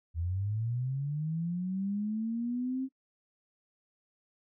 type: linear sweep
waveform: sine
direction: up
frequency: 79.7 to 267.5 Hz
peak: -30 dBFS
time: 0.14-2.89 s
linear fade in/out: 50 ms
effects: noise-tail reverb RT60 0.1 s tail -18 dB re dry